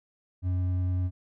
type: tone with hard clipping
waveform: triangle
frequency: 91 Hz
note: F#2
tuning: 28 cents flat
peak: -26 dBFS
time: 0.42-1.11 s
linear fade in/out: 50 ms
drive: 8 dB
effects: none